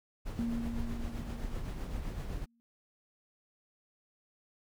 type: noise with tremolo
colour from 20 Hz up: brown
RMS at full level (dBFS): -36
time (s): 0.25-2.46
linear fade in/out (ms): 20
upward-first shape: triangle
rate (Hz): 7.8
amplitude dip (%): 45
type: tone with exponential decay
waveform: sine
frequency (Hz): 233.1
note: A#3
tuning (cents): 0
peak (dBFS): -30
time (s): 0.39-2.6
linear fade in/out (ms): 0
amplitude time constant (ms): 480
effects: none